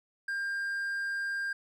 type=tone; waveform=triangle; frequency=1599 Hz; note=G6; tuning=34 cents sharp; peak=-29 dBFS; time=0.28-1.53 s; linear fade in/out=5 ms; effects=none